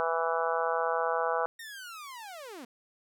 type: harmonic tone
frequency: 165 Hz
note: E3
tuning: 2 cents sharp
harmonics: 3 / 4 / 5 / 6 / 7 / 8 / 9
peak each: -32 / -33 / -34 / -35 / -35 / -36 / -37 dBFS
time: 0-1.46 s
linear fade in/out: 0 ms
type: linear sweep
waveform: sawtooth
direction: down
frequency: 1864.7 to 220 Hz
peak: -38 dBFS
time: 1.59-2.65 s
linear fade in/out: 5 ms
effects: none